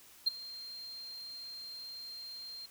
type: tone with ADSR envelope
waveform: sine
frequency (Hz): 4186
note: C8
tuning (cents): 0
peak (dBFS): -21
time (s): 0.26-2.66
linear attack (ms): 16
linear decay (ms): 14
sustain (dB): -22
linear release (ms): 6
effects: tanh soft clip ceiling -23 dBFS + white hiss -58 dBFS RMS until 2.7 s